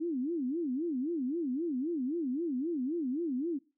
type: tone with vibrato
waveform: sine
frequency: 293.5 Hz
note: D4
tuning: 1 cent flat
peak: -30 dBFS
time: 0-3.59 s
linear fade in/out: 20 ms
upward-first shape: sine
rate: 3.8 Hz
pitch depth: 300 cents each way
effects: noise-tail reverb RT60 0.3 s tail -20 dB re dry